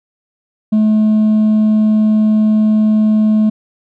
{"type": "tone with hard clipping", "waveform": "triangle", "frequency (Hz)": 215.2, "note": "A3", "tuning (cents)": -38, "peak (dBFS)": -7, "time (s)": [0.72, 3.5], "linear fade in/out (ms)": 10, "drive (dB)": 1, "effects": []}